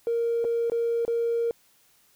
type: tone with dropouts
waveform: triangle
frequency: 466.2 Hz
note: A#4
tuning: in tune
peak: -19 dBFS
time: 0.07-1.51 s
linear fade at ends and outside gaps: 1 ms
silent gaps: 0.443-0.449 / 0.699-0.719 / 1.051-1.079 s
effects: tanh soft clip ceiling -20 dBFS + white hiss -62 dBFS RMS until 2.15 s